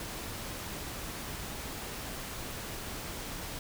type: noise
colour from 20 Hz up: pink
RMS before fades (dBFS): -40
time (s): 0-3.59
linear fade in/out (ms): 2
effects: none